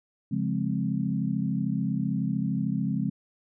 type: chord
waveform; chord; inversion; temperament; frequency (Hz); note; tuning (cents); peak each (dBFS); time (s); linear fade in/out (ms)
sine; Db major seventh; none; equal; 138.59 / 174.61 / 207.7 / 261.6; Db3 / F3 / Ab3 / C4; 0 / 0 / 0 / 0; -31 / -30 / -29 / -32; 0.31-3.1; 10
effects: none